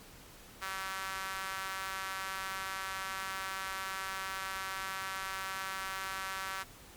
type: tone with high-pass filter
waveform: sawtooth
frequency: 191.2 Hz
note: G3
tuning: 43 cents flat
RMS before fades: -39 dBFS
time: 0.61-6.64 s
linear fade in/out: 20 ms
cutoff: 1300 Hz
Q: 2.1
effects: pink hiss -54 dBFS RMS until 6.96 s + MP3 96 kbps